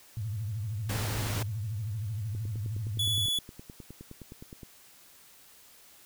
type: tone with vibrato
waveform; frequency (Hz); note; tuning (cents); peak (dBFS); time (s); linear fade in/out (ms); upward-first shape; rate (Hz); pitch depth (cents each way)
sine; 106.5; G#2; +44; -31; 0.17-3.26; 0; sine; 13; 170
type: noise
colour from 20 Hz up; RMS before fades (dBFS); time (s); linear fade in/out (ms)
pink; -35; 0.89-1.43; 5
type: click train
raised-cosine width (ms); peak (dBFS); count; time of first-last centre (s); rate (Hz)
3; -31; 23; 2.35-4.632; 9.64
type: tone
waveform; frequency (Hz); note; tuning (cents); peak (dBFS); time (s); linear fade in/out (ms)
45% pulse; 3415; G#7; +48; -27; 2.99-3.39; 5
effects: white hiss -56 dBFS RMS until 6.05 s